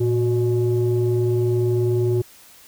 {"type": "tone pair together", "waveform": "sine", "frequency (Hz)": [114.8, 364.5], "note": ["A#2", "F#4"], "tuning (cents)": [-26, -26], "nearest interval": "octave + minor sixth", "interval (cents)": 2000, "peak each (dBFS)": -18, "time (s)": [0, 2.22], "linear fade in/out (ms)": 10, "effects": ["tanh soft clip ceiling -12 dBFS", "white hiss -48 dBFS RMS until 2.67 s"]}